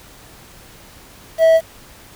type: tone with quantisation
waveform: triangle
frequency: 650 Hz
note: E5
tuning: 24 cents flat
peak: -6 dBFS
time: 1.38-1.61 s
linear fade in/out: 50 ms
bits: 6
effects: pink hiss -43 dBFS RMS until 2.15 s